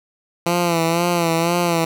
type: tone with vibrato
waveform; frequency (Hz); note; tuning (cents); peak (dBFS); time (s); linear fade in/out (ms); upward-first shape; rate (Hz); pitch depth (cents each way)
10% pulse; 169.7; F3; -49; -8; 0.46-1.85; 5; sine; 2; 57
effects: none